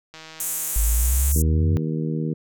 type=click train; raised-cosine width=0.2 ms; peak=-23 dBFS; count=188; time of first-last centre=0.14-1.316 s; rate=159 Hz
type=band-pass noise; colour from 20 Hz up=pink; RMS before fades=-27 dBFS; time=0.4-1.42 s; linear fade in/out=2 ms; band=6600 to 16000 Hz; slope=48 dB/octave
type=exponential sweep; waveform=sine; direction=up; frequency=51.5 to 92.5 Hz; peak=-17 dBFS; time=0.76-1.77 s; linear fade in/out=0 ms
type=harmonic tone; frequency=78.7 Hz; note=D#2; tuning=20 cents sharp; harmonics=2 / 3 / 4 / 5 / 6; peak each=-24 / -29 / -31 / -34 / -35 dBFS; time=1.35-2.34 s; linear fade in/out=10 ms
effects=none